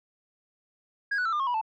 sine tone with pitch steps, 1641 / 1479 / 1332.9 / 1201.3 / 1082.7 / 975.7 / 879.4 Hz, G#6 / F#6 / E6 / D6 / C#6 / B5 / A5, -21 / -1 / +19 / +39 / -41 / -21 / -1 cents, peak -22 dBFS, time 1.11-1.614 s, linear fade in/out 10 ms, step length 72 ms, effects tanh soft clip ceiling -24 dBFS

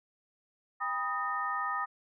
sine tone cluster, 797 / 984 / 1248 / 1828 Hz, G5 / B5 / D#6 / A#6, +28 / -7 / +5 / -34 cents, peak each -39 / -39 / -32 / -38 dBFS, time 0.8-1.86 s, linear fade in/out 20 ms, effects none

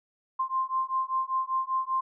sine beating tone pair, 1047 / 1052.1 Hz, C6 / C6, +1 / +9 cents, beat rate 5.1 Hz, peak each -29 / -29 dBFS, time 0.39-2.01 s, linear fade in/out 10 ms, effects none

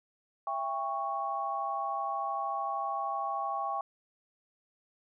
sine chord, C# diminished, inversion first, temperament just, 665.2 / 798.3 / 1108.7 Hz, E5 / G5 / C#6, +16 / +31 / 0 cents, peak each -39 / -34 / -34 dBFS, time 0.47-3.81 s, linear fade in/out 2 ms, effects none

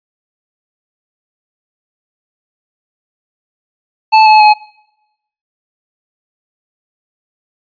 square tone with pitch steps, 875 / 861 / 847.1 Hz, A5 / A5 / G#5, -10 / -38 / +34 cents, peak -4 dBFS, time 4.12-4.54 s, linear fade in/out 20 ms, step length 140 ms, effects noise-tail reverb RT60 0.9 s tail -25 dB re dry + resampled to 11025 Hz

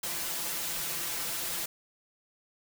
white noise with comb filter, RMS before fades -34 dBFS, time 0.03-1.66 s, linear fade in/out 5 ms, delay 5.9 ms, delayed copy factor +0.75, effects none

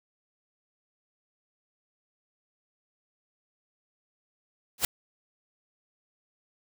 white noise with exponential growth, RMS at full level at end -19 dBFS, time 4.78-4.85 s, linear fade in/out 2 ms, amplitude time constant 15 ms, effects none

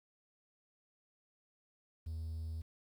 triangle tone, 80.7 Hz, E2, 36 cents flat, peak -36 dBFS, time 2.06-2.62 s, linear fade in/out 10 ms, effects tanh soft clip ceiling -32 dBFS + 11-bit

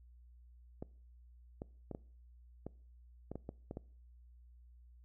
clicks, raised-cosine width 2 ms, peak -29 dBFS, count 10, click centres 0.825 / 1.619 / 1.913 / 1.949 / 2.666 / 3.316 / 3.356 / 3.491 / 3.711 / 3.771 s, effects noise-tail reverb RT60 0.5 s tail -23 dB re dry + added 60 Hz sine -57 dBFS peak until 5.04 s

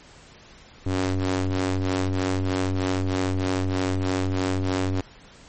sawtooth ring-modulated tone, 93.2 Hz, F#2, 13 cents sharp, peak -15 dBFS, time 0.86-5.01 s, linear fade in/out 5 ms, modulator 188 Hz, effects pink hiss -49 dBFS RMS until 5.48 s + MP3 32 kbps

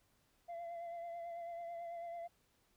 sine tone with vibrato, 683 Hz, F5, 39 cents flat, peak -40 dBFS, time 0.48-2.28 s, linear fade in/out 20 ms, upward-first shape triangle, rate 9.1 Hz, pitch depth 34 cents each way, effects tanh soft clip ceiling -42 dBFS + pink hiss -75 dBFS RMS until 2.76 s

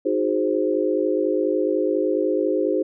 sine chord, Ab dominant seventh, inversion second, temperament equal with one note detuned, 311.1 / 365.3 / 415.3 / 523.3 Hz, Eb4 / Gb4 / Ab4 / C5, 0 / -22 / 0 / 0 cents, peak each -24 dBFS, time 0.05-2.83 s, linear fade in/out 10 ms, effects none

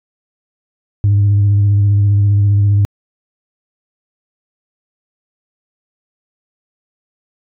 sine tone with vibrato, 101.5 Hz, G#2, 39 cents flat, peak -6 dBFS, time 1.04-2.85 s, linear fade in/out 0 ms, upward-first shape square, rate 15 Hz, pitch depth 19 cents each way, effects tanh soft clip ceiling -6 dBFS

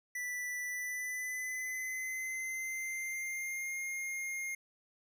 square tone with pitch glide, 1975.5 to 2130 Hz, B6 to C7, 0 to +30 cents, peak -37 dBFS, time 0.15-4.55 s, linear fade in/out 5 ms, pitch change +130 cents, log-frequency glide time 0.66-3.78 s, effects none

